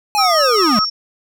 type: linear sweep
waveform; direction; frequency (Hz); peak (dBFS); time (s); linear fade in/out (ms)
square; down; 851 to 195.7; -15; 0.15-0.79; 0
type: tone with tremolo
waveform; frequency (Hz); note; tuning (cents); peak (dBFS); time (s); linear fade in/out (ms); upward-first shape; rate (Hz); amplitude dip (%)
sine; 5490; F8; -31; -16; 0.17-0.9; 10; square; 5.1; 30
type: tone with vibrato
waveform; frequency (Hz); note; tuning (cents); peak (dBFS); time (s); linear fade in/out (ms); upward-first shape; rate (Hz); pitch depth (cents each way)
sine; 1253; D#6; +12; -15; 0.18-0.85; 10; sine; 5.1; 48
effects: none